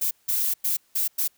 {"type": "noise bursts at uneven times", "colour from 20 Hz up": "violet", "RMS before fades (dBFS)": -24, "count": 5, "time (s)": [[0.01, 0.11], [0.28, 0.54], [0.64, 0.77], [0.95, 1.08], [1.18, 1.28]], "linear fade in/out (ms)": 10, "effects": ["white hiss -64 dBFS RMS until 1.37 s"]}